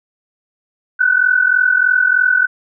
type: tone pair together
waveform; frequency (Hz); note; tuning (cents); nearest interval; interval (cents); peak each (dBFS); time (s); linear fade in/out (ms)
sine; 1474 / 1517.2; F#6 / F#6; -7 / +43; minor second; 50; -13; 0.99-2.47; 20
effects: none